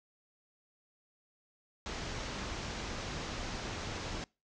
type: low-pass noise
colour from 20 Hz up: pink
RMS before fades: -40 dBFS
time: 1.86-4.24 s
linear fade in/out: 0 ms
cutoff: 6800 Hz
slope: 48 dB/octave
effects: noise-tail reverb RT60 0.3 s tail -26 dB re dry